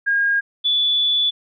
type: tone pair in turn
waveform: sine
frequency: 1625 / 3455 Hz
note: G#6 / A7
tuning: -38 / -32 cents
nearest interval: octave + minor second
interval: 1306 cents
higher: second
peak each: -15 dBFS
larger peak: neither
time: 0.06-0.41 / 0.64-1.31 s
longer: second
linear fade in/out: 20 ms
effects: none